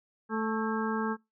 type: harmonic tone with a mistuned harmonic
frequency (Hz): 219.9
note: A3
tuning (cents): -1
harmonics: 1 / 2 / 4 / 5 / 6 / 7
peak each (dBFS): -31 / -34 / -37 / -38 / -39 / -39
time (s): 0.29-1.17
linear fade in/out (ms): 50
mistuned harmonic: 7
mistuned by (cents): +73
effects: noise-tail reverb RT60 0.2 s tail -24 dB re dry